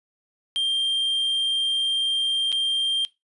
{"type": "tone with dropouts", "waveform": "triangle", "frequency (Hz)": 3181, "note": "G7", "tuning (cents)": 25, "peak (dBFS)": -19, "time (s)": [0.56, 3.05], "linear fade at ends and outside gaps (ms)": 0, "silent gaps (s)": [2.519, 2.526], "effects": ["noise-tail reverb RT60 0.2 s tail -19 dB re dry", "resampled to 24000 Hz"]}